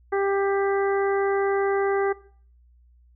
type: harmonic tone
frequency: 395.3 Hz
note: G4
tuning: 15 cents sharp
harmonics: 1 / 2 / 3 / 4 / 5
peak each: -22 / -28 / -32 / -34 / -36 dBFS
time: 0.12-2.13 s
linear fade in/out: 10 ms
effects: noise-tail reverb RT60 0.5 s tail -19 dB re dry + added 60 Hz sine -53 dBFS peak until 3.15 s